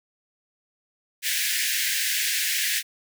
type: high-pass noise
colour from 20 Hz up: pink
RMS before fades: -25 dBFS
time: 1.22-2.83 s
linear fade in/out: 50 ms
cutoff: 1600 Hz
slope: 96 dB/octave
effects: none